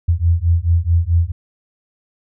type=beating tone pair; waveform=sine; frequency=82.6 / 87.2 Hz; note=E2 / F2; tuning=+4 / -2 cents; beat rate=4.6 Hz; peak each=-15 dBFS; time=0.08-1.32 s; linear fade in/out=10 ms; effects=none